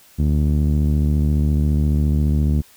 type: tone with low-pass filter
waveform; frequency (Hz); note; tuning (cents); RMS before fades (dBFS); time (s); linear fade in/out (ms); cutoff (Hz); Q
sawtooth; 74.5; D2; +25; -17; 0.18-2.62; 20; 220; 1.4
effects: white hiss -50 dBFS RMS until 2.76 s